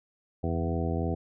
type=harmonic tone with a mistuned harmonic; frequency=83.2 Hz; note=E2; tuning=17 cents sharp; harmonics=1 / 2 / 3 / 4 / 5 / 6 / 8 / 9; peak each=-30 / -33 / -35 / -36 / -37 / -38 / -39 / -40 dBFS; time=0.43-1.15 s; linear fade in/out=10 ms; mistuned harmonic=1; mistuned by=+42 cents; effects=none